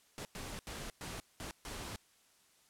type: noise bursts at uneven times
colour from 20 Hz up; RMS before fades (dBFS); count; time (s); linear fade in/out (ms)
pink; -44; 6; 0.18-0.25 / 0.35-0.59 / 0.67-0.9 / 1.01-1.2 / 1.4-1.51 / 1.65-1.96; 0
effects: white hiss -68 dBFS RMS until 2.69 s + low-pass 11000 Hz 12 dB/octave